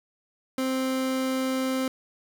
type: tone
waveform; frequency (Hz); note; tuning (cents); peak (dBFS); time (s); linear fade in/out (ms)
30% pulse; 261.6; C4; 0; -22; 0.58-1.88; 2
effects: none